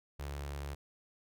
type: tone with notch filter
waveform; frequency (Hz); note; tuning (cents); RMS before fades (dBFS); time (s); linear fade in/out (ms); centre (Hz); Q
sawtooth; 71.1; C#2; +45; -41; 0.19-0.75; 10; 230; 1.3
effects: none